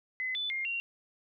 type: tone with pitch steps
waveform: sine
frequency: 2031 / 3492 / 2122 / 2756 Hz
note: B6 / A7 / C7 / F7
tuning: +48 / -14 / +24 / -24 cents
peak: -31 dBFS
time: 0.2-0.8 s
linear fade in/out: 0 ms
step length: 150 ms
effects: none